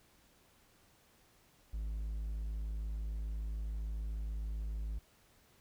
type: tone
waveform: triangle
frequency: 53.4 Hz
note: G#1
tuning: 49 cents sharp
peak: -34 dBFS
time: 1.73-4.99 s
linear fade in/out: 10 ms
effects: pink hiss -67 dBFS RMS until 5.6 s